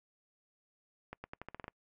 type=accelerating click train; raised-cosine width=0.5 ms; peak=-28 dBFS; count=9; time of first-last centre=1.13-1.681 s; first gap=110 ms; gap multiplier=0.86; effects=noise-tail reverb RT60 0.1 s tail -26 dB re dry